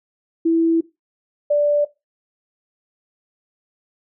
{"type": "tone pair in turn", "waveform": "sine", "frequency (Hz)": [329.6, 586], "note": ["E4", "D5"], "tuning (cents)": [0, -4], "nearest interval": "minor seventh", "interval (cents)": 996, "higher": "second", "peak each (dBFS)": -13, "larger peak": "neither", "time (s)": [[0.45, 0.81], [1.5, 1.85]], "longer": "first", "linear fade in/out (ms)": 10, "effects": ["noise-tail reverb RT60 0.2 s tail -17 dB re dry"]}